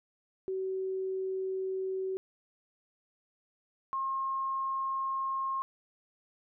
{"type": "tone pair in turn", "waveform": "sine", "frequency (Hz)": [379.1, 1072.3], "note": ["F#4", "C6"], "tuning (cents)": [42, 42], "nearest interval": "octave + tritone", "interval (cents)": 1800, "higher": "second", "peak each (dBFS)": [-31, -30], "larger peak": "second", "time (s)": [[0.48, 2.17], [3.93, 5.62]], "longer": "neither", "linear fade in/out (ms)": 0, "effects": []}